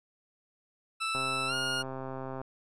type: tone with pitch glide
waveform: 20% pulse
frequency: 1321 to 1424 Hz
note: E6 to F6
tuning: +3 to +33 cents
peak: -25 dBFS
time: 1-1.83 s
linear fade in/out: 20 ms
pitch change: +130 cents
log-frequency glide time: 1.47-1.54 s
type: click train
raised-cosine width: 1 ms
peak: -25 dBFS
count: 168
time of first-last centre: 1.15-2.415 s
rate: 132 Hz
effects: resampled to 22050 Hz